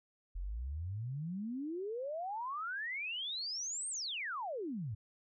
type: exponential two-way sweep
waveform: sine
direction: up then down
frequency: 41.2 to 8870 to 96 Hz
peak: -37 dBFS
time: 0.35-4.95 s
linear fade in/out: 10 ms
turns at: 3.89 s
effects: none